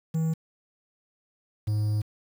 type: tone pair in turn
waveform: triangle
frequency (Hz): 160.8 / 106.02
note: E3 / G#2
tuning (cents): -43 / +36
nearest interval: perfect fifth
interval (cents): 721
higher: first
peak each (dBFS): -21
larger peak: neither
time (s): 0.14-0.34 / 1.67-2.02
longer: second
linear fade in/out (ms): 10
effects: 8-bit